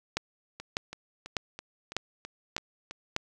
two click trains, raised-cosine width 0.2 ms, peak -23 / -11 dBFS, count 8 / 6, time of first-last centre 0.6-2.91 / 0.17-3.164 s, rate 3.03 / 1.67 Hz, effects none

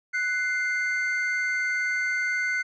triangle tone pair together, 1487.9 / 2093 Hz, F#6 / C7, +9 / 0 cents, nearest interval tritone, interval 591 cents, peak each -25 dBFS, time 0.13-2.63 s, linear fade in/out 20 ms, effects resampled to 16000 Hz

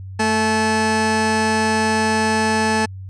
25% pulse tone pair together, 220 / 865.9 Hz, A3 / A5, 0 / -28 cents, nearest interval 2 octaves, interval 2372 cents, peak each -15 dBFS, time 0.19-2.86 s, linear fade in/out 10 ms, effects added 95 Hz sine -30 dBFS peak until 3.09 s + resampled to 22050 Hz

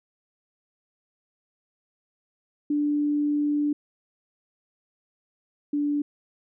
sine tone pair in turn, 293.7 / 291.3 Hz, D4 / D4, 0 / -14 cents, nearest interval unison, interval 14 cents, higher first, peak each -21 / -22 dBFS, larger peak first, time 2.7-3.73 / 5.73-6.02 s, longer first, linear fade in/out 5 ms, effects none

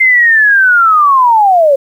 sine linear sweep, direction down, 2100 to 532 Hz, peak -4 dBFS, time 0-1.76 s, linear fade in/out 10 ms, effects 7-bit

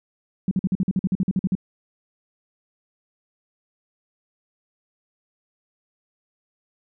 sine tone bursts, 187.4 Hz, F#3, 22 cents sharp, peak -17 dBFS, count 14, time 0.48-1.552 s, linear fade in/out 2 ms, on 32 ms, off 48 ms, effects none

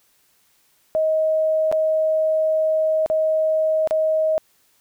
sine tone with dropouts, 630 Hz, D#5, 21 cents sharp, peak -16 dBFS, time 0.95-4.38 s, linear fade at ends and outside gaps 0 ms, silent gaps 1.715-1.725 / 3.061-3.1 / 3.874-3.909 s, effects white hiss -61 dBFS RMS until 4.8 s

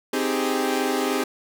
sawtooth chord, Ab major seventh, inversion first, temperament equal, 261.6 / 311.1 / 392 / 415.3 Hz, C4 / Eb4 / G4 / Ab4, 0 / 0 / 0 / 0 cents, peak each -22 / -25 / -23 / -24 dBFS, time 0.13-1.24 s, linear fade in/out 5 ms, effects none

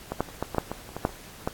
clicks, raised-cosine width 1 ms, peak -15 / -9 / -29 / -12 / -16 / -7 / -16 / -28 / -18 / -7 / -28 / -11 dBFS, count 12, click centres 0.12 / 0.206 / 0.288 / 0.426 / 0.547 / 0.583 / 0.716 / 0.891 / 0.966 / 1.051 / 1.093 / 1.475 s, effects pink hiss -46 dBFS RMS until 1.53 s + AAC 64 kbps

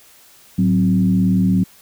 sine tone with frequency modulation, 185 Hz, F#3, in tune, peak -12 dBFS, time 0.58-1.64 s, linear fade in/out 10 ms, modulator 77.2 Hz, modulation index 0.77, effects white hiss -48 dBFS RMS until 1.81 s

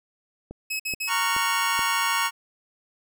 click train, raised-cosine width 2 ms, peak -24 dBFS, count 4, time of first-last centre 0.51-1.792 s, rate 2.34 Hz
sawtooth tone bursts, 2567 Hz, E7, 47 cents flat, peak -23 dBFS, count 3, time 0.7-1.097 s, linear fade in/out 10 ms, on 97 ms, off 53 ms
25% pulse chord, Gb major seventh, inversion first, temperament just, 925 / 1110 / 1387.5 / 1480 Hz, Bb5 / Db6 / F6 / Gb6, -14 / +2 / -12 / 0 cents, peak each -23 / -22 / -27 / -28 dBFS, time 1.07-2.31 s, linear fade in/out 50 ms
effects none

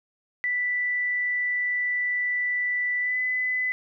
sine tone with pitch glide, 1975.5 to 2008 Hz, B6 to B6, 0 to +28 cents, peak -23 dBFS, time 0.44-3.72 s, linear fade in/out 0 ms, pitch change +28 cents, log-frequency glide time 3-3.18 s, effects none

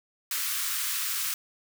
white high-pass noise, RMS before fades -30 dBFS, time 0.31-1.34 s, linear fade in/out 2 ms, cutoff 1100 Hz, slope 48 dB/octave, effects none

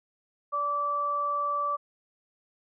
sine tone pair together, 580 / 1160 Hz, D5 / D6, -22 / -22 cents, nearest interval octave, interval 1200 cents, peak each -36 / -26 dBFS, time 0.52-1.77 s, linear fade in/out 20 ms, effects none

